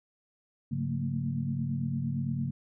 sine tone cluster, 101.8 / 139.1 / 180.8 / 220.7 / 229.5 Hz, G#2 / C#3 / F#3 / A3 / A#3, -34 / +6 / -40 / +5 / -27 cents, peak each -39 / -31 / -38 / -40 / -35 dBFS, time 0.71-2.51 s, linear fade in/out 10 ms, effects none

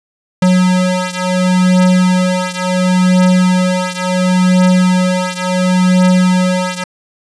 square beating tone pair, 182.8 / 183.51 Hz, F#3 / F#3, -21 / -14 cents, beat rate 0.71 Hz, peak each -12 / -14 dBFS, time 0.42-6.84 s, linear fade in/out 5 ms, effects resampled to 22050 Hz

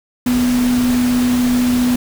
sine tone in noise, 246.9 Hz, B3, in tune, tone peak -12 dBFS, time 0.26-1.96 s, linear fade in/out 5 ms, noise pink, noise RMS -25 dBFS, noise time 0.26-1.96 s, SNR +10 dB, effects none

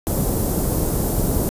pink band-stop noise, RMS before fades -20 dBFS, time 0.07-1.49 s, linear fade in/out 0 ms, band 530 to 12000 Hz, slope 12 dB/octave, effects resampled to 32000 Hz

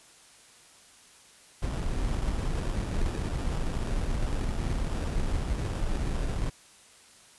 brown noise with sample-and-hold, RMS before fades -29 dBFS, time 1.62-6.5 s, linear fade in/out 10 ms, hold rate 2100 Hz, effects white hiss -55 dBFS RMS until 7.38 s + resampled to 24000 Hz

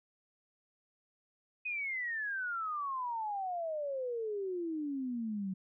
sine exponential sweep, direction down, 2527 to 184.9 Hz, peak -34 dBFS, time 1.65-5.54 s, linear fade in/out 10 ms, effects none

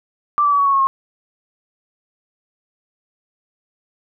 sine tone with pitch steps, 1174.7 / 1157.9 / 1141.3 / 1124.9 / 1108.8 / 1092.9 / 1077.2 Hz, D6 / D6 / D6 / C#6 / C#6 / C#6 / C#6, 0 / -25 / -50 / +25 / 0 / -25 / -50 cents, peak -12 dBFS, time 0.38-0.87 s, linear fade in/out 0 ms, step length 70 ms, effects none

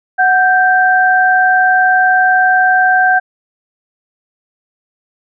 sine tone pair together, 740 / 1568 Hz, F#5 / G6, 0 / 0 cents, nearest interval octave + minor second, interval 1300 cents, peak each -10 dBFS, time 0.18-3.2 s, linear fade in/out 20 ms, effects none

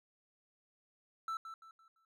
triangle tone with echo, 1326 Hz, E6, 10 cents sharp, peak -34 dBFS, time 1.28-1.37 s, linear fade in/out 2 ms, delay 170 ms, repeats 4, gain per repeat -9 dB, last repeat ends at 2.05 s, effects none

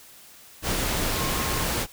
sine tone in noise, 1074 Hz, C6, 45 cents sharp, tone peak -34 dBFS, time 1.12-1.66 s, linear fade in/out 50 ms, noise pink, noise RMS -26 dBFS, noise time 0.62-1.87 s, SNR -11 dB, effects white hiss -49 dBFS RMS until 1.92 s

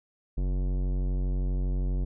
sine tone with tanh clipping, 46.25 Hz, F#1, in tune, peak -27 dBFS, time 0.37-2.05 s, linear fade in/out 10 ms, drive 17 dB, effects none

